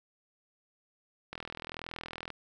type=click train; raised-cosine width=0.3 ms; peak=-23 dBFS; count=41; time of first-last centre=1.33-2.303 s; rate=41.1 Hz; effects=none